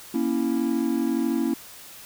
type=chord; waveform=triangle; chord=A# diminished; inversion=none; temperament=equal with one note detuned; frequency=235.5 / 277.2 / 329.6 Hz; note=A#3 / C#4 / E4; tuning=+18 / 0 / 0 cents; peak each=-24 dBFS; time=0.14-1.54 s; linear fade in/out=5 ms; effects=white hiss -44 dBFS RMS until 2.05 s